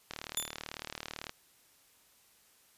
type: click train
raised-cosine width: 0.2 ms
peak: -21 dBFS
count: 46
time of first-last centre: 0.11-1.294 s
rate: 38 Hz
type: tone with exponential decay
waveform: 10% pulse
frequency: 3520 Hz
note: A7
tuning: in tune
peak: -20 dBFS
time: 0.37-0.57 s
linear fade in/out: 2 ms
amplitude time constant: 43 ms
effects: white hiss -65 dBFS RMS until 2.77 s + resampled to 32000 Hz